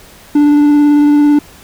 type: tone with vibrato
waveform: triangle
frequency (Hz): 293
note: D4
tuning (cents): -4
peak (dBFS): -3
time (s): 0.35-1.39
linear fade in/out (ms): 5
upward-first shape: square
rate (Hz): 18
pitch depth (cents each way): 10
effects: pink hiss -39 dBFS RMS until 1.63 s